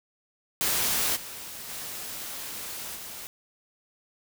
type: noise with level steps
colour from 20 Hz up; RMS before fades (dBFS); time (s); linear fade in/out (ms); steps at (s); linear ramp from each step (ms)
white; -26 / -40 / -37 / -40; 0.61-3.27; 0; 1.15 / 1.68 / 2.95; 20
effects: none